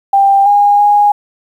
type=tone with pitch steps; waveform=sine; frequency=791 / 817 / 824 Hz; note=G5 / G#5 / G#5; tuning=+15 / -29 / -14 cents; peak=-5 dBFS; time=0.13-1.12 s; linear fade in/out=5 ms; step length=330 ms; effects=7-bit